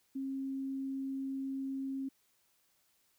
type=tone; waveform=sine; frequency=269.2 Hz; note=C4; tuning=49 cents sharp; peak=-35 dBFS; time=0.15-2.09 s; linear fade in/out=10 ms; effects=white hiss -73 dBFS RMS until 3.18 s